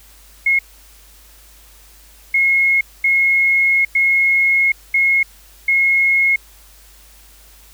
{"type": "tone bursts at uneven times", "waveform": "sine", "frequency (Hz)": 2164, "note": "C#7", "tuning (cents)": -42, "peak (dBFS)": -11, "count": 6, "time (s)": [[0.46, 0.59], [2.34, 2.81], [3.04, 3.85], [3.95, 4.72], [4.94, 5.23], [5.68, 6.36]], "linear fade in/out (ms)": 5, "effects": ["added 50 Hz sine -46 dBFS peak until 7.73 s", "white hiss -47 dBFS RMS until 7.73 s"]}